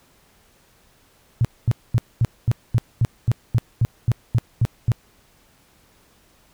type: tone bursts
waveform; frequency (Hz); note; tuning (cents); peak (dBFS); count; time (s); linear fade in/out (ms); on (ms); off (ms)
sine; 116.54; A#2; 0; -13; 14; 1.41-4.918; 0; 37; 230
effects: pink hiss -57 dBFS RMS until 6.53 s